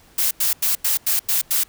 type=noise bursts; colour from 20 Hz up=blue; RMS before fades=-19 dBFS; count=7; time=0.18-1.636 s; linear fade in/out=5 ms; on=130 ms; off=91 ms; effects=pink hiss -52 dBFS RMS until 1.68 s